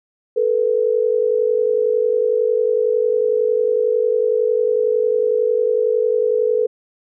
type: tone pair together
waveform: sine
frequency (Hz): 437.1 / 488.1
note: A4 / B4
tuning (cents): -11 / -20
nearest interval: major second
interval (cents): 191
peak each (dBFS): -17 / -17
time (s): 0.36-6.67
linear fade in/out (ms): 10
effects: none